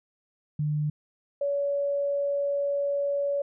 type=tone pair in turn; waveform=sine; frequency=150 / 566.3 Hz; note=D3 / C#5; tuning=+37 / +37 cents; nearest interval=octave + major seventh; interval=2300 cents; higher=second; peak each=-24 dBFS; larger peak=neither; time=0.59-0.9 / 1.41-3.42 s; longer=second; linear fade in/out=5 ms; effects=none